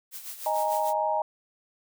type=noise with tremolo; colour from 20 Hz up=blue; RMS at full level=-37 dBFS; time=0.11-0.94 s; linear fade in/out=50 ms; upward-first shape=sine; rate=6.7 Hz; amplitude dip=65%
type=chord; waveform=sine; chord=D# suspended fourth; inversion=none; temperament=just; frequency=622.3 / 829.7 / 933.4 Hz; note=D#5 / G#5 / A#5; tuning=0 / -2 / +2 cents; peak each=-28 dBFS; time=0.46-1.22 s; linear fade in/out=2 ms
effects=none